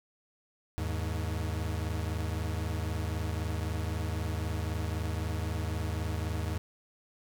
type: tone pair together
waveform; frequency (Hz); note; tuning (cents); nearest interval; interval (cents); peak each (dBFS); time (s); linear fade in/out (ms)
40% pulse; 79.3 / 103.16; D#2 / G#2; +33 / -11; perfect fourth; 456; -32 / -34; 0.78-6.58; 0
effects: none